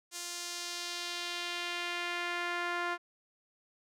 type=tone with band-pass filter sweep; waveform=sawtooth; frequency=349.2 Hz; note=F4; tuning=in tune; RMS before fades=-37 dBFS; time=0.11-2.98 s; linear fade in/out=50 ms; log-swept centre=7200 to 1400 Hz; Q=1.3; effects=none